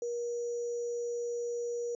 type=tone with sample-and-hold; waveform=sine; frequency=475.9 Hz; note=A#4; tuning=36 cents sharp; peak=-32 dBFS; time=0.02-1.95 s; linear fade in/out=2 ms; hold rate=6300 Hz; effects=resampled to 24000 Hz